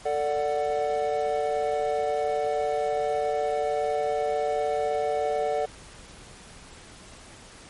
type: chord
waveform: triangle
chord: D major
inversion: second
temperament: equal with one note detuned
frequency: 445.9 / 587.3 / 740 Hz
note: A4 / D5 / F#5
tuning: +23 / 0 / 0 cents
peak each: -26 dBFS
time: 0.05-5.66 s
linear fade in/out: 10 ms
effects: pink hiss -47 dBFS RMS until 7.69 s + MP3 48 kbps